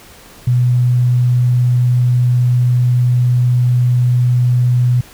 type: tone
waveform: sine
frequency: 123.47 Hz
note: B2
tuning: in tune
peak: -9 dBFS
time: 0.47-5.01 s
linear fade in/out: 5 ms
effects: pink hiss -40 dBFS RMS until 5.13 s